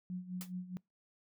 sine tone with tremolo, 181.7 Hz, F#3, 31 cents flat, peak -36 dBFS, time 0.1-0.77 s, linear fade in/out 0 ms, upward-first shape sine, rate 4.8 Hz, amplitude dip 75%
white noise with exponential decay, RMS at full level -42 dBFS, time 0.41-0.52 s, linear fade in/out 0 ms, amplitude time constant 22 ms
effects noise-tail reverb RT60 0.2 s tail -26 dB re dry

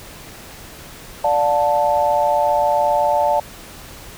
sine chord, D minor, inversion none, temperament equal with one note detuned, 587.3 / 714.8 / 880 Hz, D5 / F5 / A5, 0 / +40 / 0 cents, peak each -18 / -20 / -17 dBFS, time 1.24-3.4 s, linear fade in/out 5 ms, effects pink hiss -38 dBFS RMS until 4.17 s

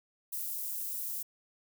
white high-pass noise, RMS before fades -37 dBFS, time 0.32-1.23 s, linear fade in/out 10 ms, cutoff 12000 Hz, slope 12 dB/octave, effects none

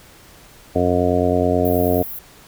harmonic tone, 89.4 Hz, F2, 41 cents sharp, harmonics 1 / 2 / 3 / 4 / 5 / 6 / 7 / 8, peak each -23 / -26 / -21 / -25 / -21 / -26 / -21 / -25 dBFS, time 0.75-2.03 s, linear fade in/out 10 ms
white high-pass noise, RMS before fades -31 dBFS, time 1.65-2.19 s, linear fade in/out 2 ms, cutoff 11000 Hz, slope 96 dB/octave
effects pink hiss -46 dBFS RMS until 2.47 s

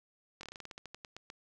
slowing click train, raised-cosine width 0.2 ms, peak -28 dBFS, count 15, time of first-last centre 0.41-1.301 s, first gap 22 ms, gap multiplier 1.15, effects none

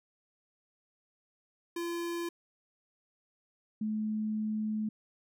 square / sine tone pair in turn, 341.8 / 215.3 Hz, F4 / A3, -37 / -37 cents, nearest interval minor sixth, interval 800 cents, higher first, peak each -34 / -30 dBFS, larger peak second, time 1.76-2.29 / 3.81-4.89 s, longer second, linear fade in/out 5 ms, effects none

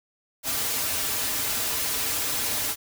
white noise with comb filter, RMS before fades -27 dBFS, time 0.43-2.76 s, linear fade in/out 50 ms, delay 5.5 ms, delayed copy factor -0.65, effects none

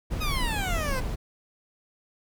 brown noise, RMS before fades -29 dBFS, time 0.1-1.16 s, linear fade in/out 20 ms
15% pulse exponential sweep, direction down, 1283 to 493.9 Hz, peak -23 dBFS, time 0.2-1.01 s, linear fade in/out 20 ms
effects none

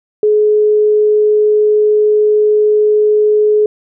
sine tone, 423.3 Hz, G#4, 33 cents sharp, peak -7 dBFS, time 0.23-3.66 s, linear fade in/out 2 ms, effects none

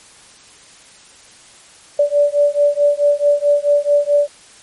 sine beating tone pair, 578 / 582.6 Hz, D5 / D5, -28 / -14 cents, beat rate 4.6 Hz, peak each -14 dBFS, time 1.99-4.28 s, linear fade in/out 5 ms, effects white hiss -44 dBFS RMS until 4.62 s + MP3 48 kbps

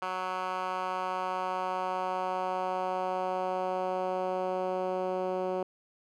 10% pulse tone with band-pass filter sweep, 185 Hz, F#3, in tune, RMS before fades -32 dBFS, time 0.02-5.63 s, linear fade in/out 2 ms, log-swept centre 1300 to 460 Hz, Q 1.4, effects none

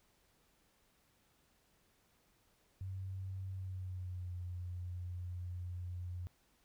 sine tone with pitch glide, 95 to 89.15 Hz, F#2 to F2, +46 to +36 cents, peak -40 dBFS, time 2.81-6.27 s, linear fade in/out 0 ms, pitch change -110 cents, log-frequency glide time 3.5-4.32 s, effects pink hiss -73 dBFS RMS until 6.64 s

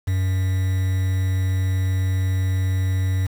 triangle tone with quantisation, 93.8 Hz, F#2, 24 cents sharp, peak -16 dBFS, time 0.07-3.27 s, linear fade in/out 10 ms, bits 6, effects none

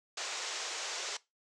white band-pass noise, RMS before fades -39 dBFS, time 0.17-1.17 s, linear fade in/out 5 ms, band 370 to 7300 Hz, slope 48 dB/octave, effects noise-tail reverb RT60 0.2 s tail -19 dB re dry

